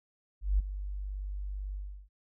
sine tone with ADSR envelope, 49 Hz, G1, in tune, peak -21 dBFS, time 0.41-2.09 s, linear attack 180 ms, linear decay 16 ms, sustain -13 dB, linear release 350 ms, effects none

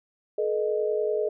sine tone cluster, 429.1 / 479.4 / 617 Hz, A4 / A#4 / D#5, -43 / +48 / -15 cents, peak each -25 / -31 / -29 dBFS, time 0.38-1.29 s, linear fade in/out 5 ms, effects none

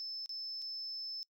sine tone with dropouts, 5260 Hz, E8, 5 cents flat, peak -38 dBFS, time 0-1.23 s, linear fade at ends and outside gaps 0 ms, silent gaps 0.26-0.293 / 0.618-0.622 s, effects noise-tail reverb RT60 0.1 s tail -26 dB re dry + tanh soft clip ceiling -35 dBFS

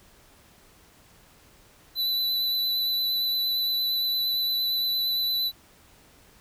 square tone with vibrato, 3987 Hz, B7, 16 cents sharp, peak -24 dBFS, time 1.95-5.52 s, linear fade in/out 50 ms, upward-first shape triangle, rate 8.7 Hz, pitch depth 22 cents each way, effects pink hiss -56 dBFS RMS until 6.4 s

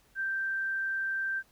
sine tone, 1568 Hz, G6, in tune, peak -29 dBFS, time 0.15-1.43 s, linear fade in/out 50 ms, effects pink hiss -65 dBFS RMS until 1.51 s

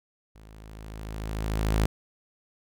sawtooth tone with level ramp, 53.5 Hz, A1, 48 cents flat, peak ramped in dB -45 to -16 dBFS, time 0.35-1.86 s, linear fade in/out 5 ms, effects none

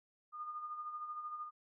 sine tone with tremolo, 1220 Hz, D#6, 34 cents flat, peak -39 dBFS, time 0.32-1.51 s, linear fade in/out 50 ms, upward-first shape sine, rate 13 Hz, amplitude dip 50%, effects none

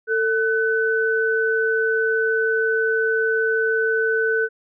sine tone pair together, 446.8 / 1505 Hz, A4 / F#6, +27 / +29 cents, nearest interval octave + major sixth, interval 2102 cents, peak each -20 dBFS, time 0.07-4.49 s, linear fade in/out 50 ms, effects none

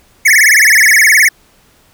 square tone with vibrato, 1957 Hz, B6, 16 cents flat, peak -5 dBFS, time 0.25-1.29 s, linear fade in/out 10 ms, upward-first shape sine, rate 19 Hz, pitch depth 250 cents each way, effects pink hiss -49 dBFS RMS until 1.93 s

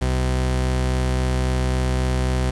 45% pulse tone pair together, 63.7 / 127.4 Hz, C2 / C3, -46 / -46 cents, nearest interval octave, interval 1200 cents, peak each -20 / -25 dBFS, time 0.01-2.51 s, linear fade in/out 10 ms, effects resampled to 24000 Hz + 7-bit

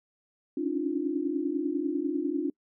sine tone cluster, 276.1 / 286.1 / 306.3 / 350.3 Hz, C#4 / D4 / D#4 / F4, -7 / -45 / -27 / +5 cents, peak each -32 / -35 / -31 / -32 dBFS, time 0.57-2.5 s, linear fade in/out 5 ms, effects noise-tail reverb RT60 0.1 s tail -26 dB re dry

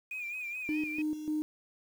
sine tone with vibrato, 2442 Hz, D#7, 33 cents flat, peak -35 dBFS, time 0.11-1.02 s, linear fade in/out 5 ms, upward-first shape sine, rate 4.7 Hz, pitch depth 67 cents each way
sine tone with tremolo, 306 Hz, D#4, 29 cents flat, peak -28 dBFS, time 0.69-1.42 s, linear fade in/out 0 ms, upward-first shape square, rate 3.4 Hz, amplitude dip 65%
effects tanh soft clip ceiling -24 dBFS + 9-bit

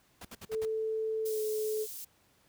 pink noise bursts, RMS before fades -45 dBFS, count 5, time 0.21-0.654 s, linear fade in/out 5 ms, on 40 ms, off 61 ms
sine tone with pitch glide, 440 to 431.4 Hz, A4 to A4, 0 to -34 cents, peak -30 dBFS, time 0.49-1.87 s, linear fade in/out 50 ms, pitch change -34 cents, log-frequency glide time 1.27-1.39 s
white high-pass noise, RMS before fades -43 dBFS, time 1.25-2.05 s, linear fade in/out 10 ms, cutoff 5700 Hz, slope 12 dB/octave
effects pink hiss -67 dBFS RMS until 2.48 s + high-pass 60 Hz 12 dB/octave

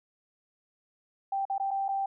sine tone with dropouts, 784 Hz, G5, in tune, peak -27 dBFS, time 1.32-2.06 s, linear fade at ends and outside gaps 5 ms, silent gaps 1.453-1.498 / 1.581-1.598 / 1.708-1.712 / 1.883-1.888 s, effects none

